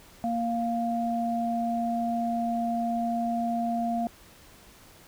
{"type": "tone pair together", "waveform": "sine", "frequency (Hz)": [233.1, 698.5], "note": ["A#3", "F5"], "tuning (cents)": [0, 0], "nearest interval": "octave + perfect fifth", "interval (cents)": 1900, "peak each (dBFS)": [-28, -28], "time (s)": [0.24, 4.07], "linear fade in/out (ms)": 0, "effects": ["pink hiss -53 dBFS RMS until 5.07 s"]}